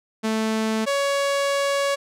sawtooth tone pair in turn, 220 / 560 Hz, A3 / C#5, 0 / +18 cents, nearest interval octave + major third, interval 1618 cents, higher second, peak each -17 / -16 dBFS, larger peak second, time 0.23-0.86 / 0.86-1.96 s, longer second, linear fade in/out 20 ms, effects low-pass 10000 Hz 12 dB/octave

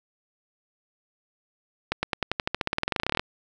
accelerating click train, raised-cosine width 0.3 ms, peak -8 dBFS, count 24, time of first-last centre 1.92-3.195 s, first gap 110 ms, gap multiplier 0.93, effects none

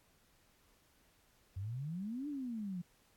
sine exponential two-way sweep, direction up then down, 90.1 to 300.9 to 170.7 Hz, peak -38 dBFS, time 1.56-2.82 s, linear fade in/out 10 ms, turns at 2.28 s, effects pink hiss -70 dBFS RMS until 3.16 s + AAC 64 kbps

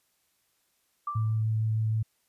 sine tone with exponential decay, 1175 Hz, D6, 1 cent sharp, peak -27 dBFS, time 1.07-1.43 s, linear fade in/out 5 ms, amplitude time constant 77 ms
sine tone with vibrato, 110 Hz, A2, in tune, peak -24 dBFS, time 1.15-2.03 s, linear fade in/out 10 ms, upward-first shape sine, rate 6.5 Hz, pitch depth 8 cents each way
effects white hiss -72 dBFS RMS until 2.28 s + resampled to 32000 Hz

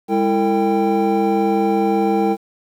triangle tone cluster, 203.6 / 331.2 / 452.8 / 788 Hz, G#3 / E4 / A4 / G5, -34 / +8 / +50 / +9 cents, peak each -18 dBFS, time 0.08-2.37 s, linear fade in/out 50 ms, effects 8-bit

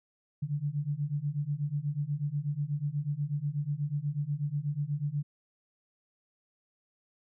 sine beating tone pair, 141.4 / 149.6 Hz, C#3 / D3, +35 / +32 cents, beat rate 8.2 Hz, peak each -33 / -32 dBFS, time 0.42-5.23 s, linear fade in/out 10 ms, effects none

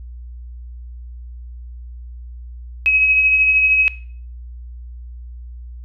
sine tone with tremolo, 2551 Hz, D#7, 43 cents sharp, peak -10 dBFS, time 2.86-3.88 s, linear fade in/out 0 ms, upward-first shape triangle, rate 13 Hz, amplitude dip 40%, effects noise-tail reverb RT60 0.5 s tail -18 dB re dry + added 60 Hz sine -31 dBFS peak until 5.84 s

